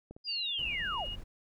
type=clicks; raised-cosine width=2 ms; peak=-32 / -36 dBFS; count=2; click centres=0.11 / 0.165 s
type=linear sweep; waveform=sine; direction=down; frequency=4978 to 457.9 Hz; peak=-33 dBFS; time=0.24-1.07 s; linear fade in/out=50 ms
type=tone with pitch glide; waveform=sine; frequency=2794 to 2868 Hz; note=F7 to F7; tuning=0 to +45 cents; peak=-37 dBFS; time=0.27-1.16 s; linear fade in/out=20 ms; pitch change=+45 cents; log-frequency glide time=0.38-1.03 s
type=noise with tremolo; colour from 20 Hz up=brown; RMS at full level=-43 dBFS; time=0.58-1.24 s; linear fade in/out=10 ms; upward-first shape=triangle; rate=15 Hz; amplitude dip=35%
effects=none